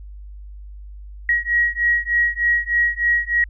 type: beating tone pair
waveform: sine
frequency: 1900 / 1903.3 Hz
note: A#6 / A#6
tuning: +33 / +36 cents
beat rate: 3.3 Hz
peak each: -19 dBFS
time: 1.29-3.44 s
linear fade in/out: 2 ms
effects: added 50 Hz sine -34 dBFS peak until 3.49 s